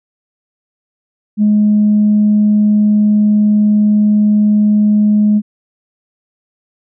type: tone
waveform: sine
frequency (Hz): 209.9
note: G#3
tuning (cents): +19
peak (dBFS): -6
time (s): 1.37-5.42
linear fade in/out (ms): 50
effects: tanh soft clip ceiling -3 dBFS